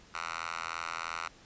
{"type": "tone with high-pass filter", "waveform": "5% pulse", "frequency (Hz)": 83, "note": "E2", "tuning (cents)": 12, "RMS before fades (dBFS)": -38, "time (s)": [0.14, 1.28], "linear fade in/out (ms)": 5, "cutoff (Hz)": 1400, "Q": 4.6, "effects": ["pink hiss -57 dBFS RMS until 1.45 s", "resampled to 16000 Hz"]}